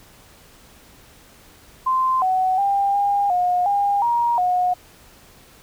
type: tone with pitch steps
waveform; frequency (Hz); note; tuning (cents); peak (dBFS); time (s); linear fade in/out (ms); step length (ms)
sine; 1040 / 748 / 797 / 807 / 718 / 807 / 946 / 724; C6 / F#5 / G5 / G#5 / F5 / G#5 / A#5 / F#5; -11 / +19 / +28 / -50 / +48 / -50 / +25 / -38; -16; 1.86-4.74; 10; 360
effects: pink hiss -49 dBFS RMS until 5.62 s